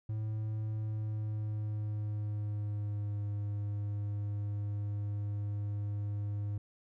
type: tone with pitch glide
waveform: triangle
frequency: 108.4 to 102.79 Hz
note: A2 to G#2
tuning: -25 to -17 cents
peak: -31 dBFS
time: 0.09-6.58 s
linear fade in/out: 5 ms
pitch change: -92 cents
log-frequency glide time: 0.76-3.24 s
effects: none